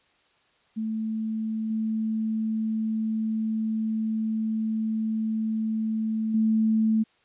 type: tone with level steps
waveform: sine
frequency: 220 Hz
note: A3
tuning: in tune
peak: -26 / -24 / -19 dBFS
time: 0.76-7.04 s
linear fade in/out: 20 ms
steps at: 1.7 / 6.34 s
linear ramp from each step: 5 ms
effects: white hiss -64 dBFS RMS until 7.24 s + resampled to 8000 Hz